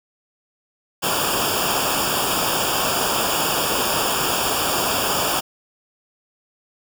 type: noise with comb filter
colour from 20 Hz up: pink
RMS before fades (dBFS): -21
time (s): 1.02-5.41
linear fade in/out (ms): 20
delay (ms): 0.49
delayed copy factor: -0.95
effects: none